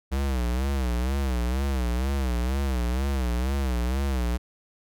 square tone with vibrato, 64.3 Hz, C2, 30 cents flat, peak -24 dBFS, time 0.11-4.38 s, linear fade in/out 20 ms, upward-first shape sine, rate 2.1 Hz, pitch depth 140 cents each way, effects none

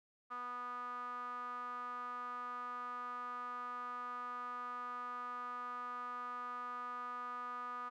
sawtooth tone with band-pass filter, 245.8 Hz, B3, 8 cents flat, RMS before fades -44 dBFS, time 0.3-7.9 s, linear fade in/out 20 ms, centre 1200 Hz, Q 8.9, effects none

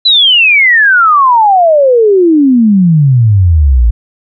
sine exponential sweep, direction down, 4056 to 54 Hz, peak -3 dBFS, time 0.05-3.91 s, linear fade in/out 10 ms, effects none

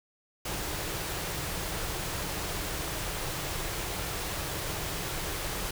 pink band-stop noise, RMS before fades -34 dBFS, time 0.45-5.71 s, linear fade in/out 5 ms, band 200 to 280 Hz, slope 96 dB/octave, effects none

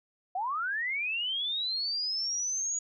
sine linear sweep, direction up, 704 to 6810 Hz, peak -29 dBFS, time 0.35-2.79 s, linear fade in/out 5 ms, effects none

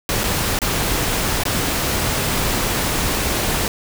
pink noise with dropouts, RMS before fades -20 dBFS, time 0.09-3.68 s, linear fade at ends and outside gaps 1 ms, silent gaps 0.235-0.239 / 0.589-0.617 / 1.436-1.453 s, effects none

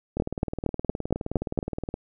two click trains, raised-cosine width 2 ms, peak -9 / -16 dBFS, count 7 / 35, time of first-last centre 0.2-1.589 / 0.17-1.941 s, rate 4.32 / 19.2 Hz, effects none

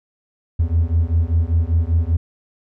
triangle beating tone pair, 80.3 / 85.4 Hz, E2 / F2, -45 / -38 cents, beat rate 5.1 Hz, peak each -15 dBFS, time 0.59-2.17 s, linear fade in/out 10 ms, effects tanh soft clip ceiling -6 dBFS

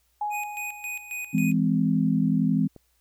sine tone with exponential decay, 835 Hz, G#5, 9 cents sharp, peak -24 dBFS, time 0.21-1.46 s, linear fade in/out 5 ms, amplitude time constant 270 ms
square tone with tremolo, 2489 Hz, D#7, in tune, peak -31 dBFS, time 0.3-1.54 s, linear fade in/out 50 ms, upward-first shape square, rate 3.7 Hz, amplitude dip 70%
sine chord, E augmented, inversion none, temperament just, 164.81 / 206 / 257.5 Hz, E3 / G#3 / B#3, 0 / -14 / -28 cents, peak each -24 dBFS, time 1.33-2.68 s, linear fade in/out 20 ms
click, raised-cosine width 2 ms, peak -31 dBFS, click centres 2.763 s
effects added 60 Hz sine -69 dBFS peak until 3 s + white hiss -69 dBFS RMS until 3 s

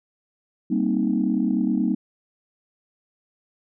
sine chord, C minor seventh, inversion second, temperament equal with one note detuned, 196 / 233.1 / 262.8 / 311.1 Hz, G3 / Bb3 / C4 / Eb4, 0 / 0 / +8 / 0 cents, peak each -24 / -23 / -25 / -25 dBFS, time 0.7-1.95 s, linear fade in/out 10 ms, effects tanh soft clip ceiling -10 dBFS

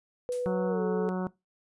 sine tone with pitch glide, 493.9 to 432.5 Hz, B4 to A4, 0 to -30 cents, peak -28 dBFS, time 0.29-1.09 s, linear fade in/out 0 ms, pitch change -230 cents, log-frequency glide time 0.67-0.82 s
blue noise with exponential decay, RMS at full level -39 dBFS, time 0.32-0.56 s, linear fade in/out 2 ms, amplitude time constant 52 ms
harmonic tone, 184.5 Hz, F#3, 5 cents flat, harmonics 1 / 2 / 3 / 4 / 5 / 6 / 7 / 8, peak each -29 / -35 / -39 / -41 / -43 / -45 / -46 / -47 dBFS, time 0.46-1.27 s, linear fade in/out 0 ms
effects noise-tail reverb RT60 0.2 s tail -20 dB re dry + resampled to 24000 Hz

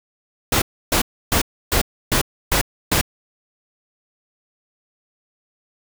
pink noise bursts, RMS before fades -17 dBFS, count 7, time 0.52-3.013 s, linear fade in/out 5 ms, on 99 ms, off 300 ms, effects none

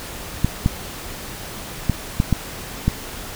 clicks, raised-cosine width 5 ms, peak -3 dBFS, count 6, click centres 0.446 / 0.661 / 1.897 / 2.201 / 2.327 / 2.88 s, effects pink hiss -33 dBFS RMS until 3.35 s

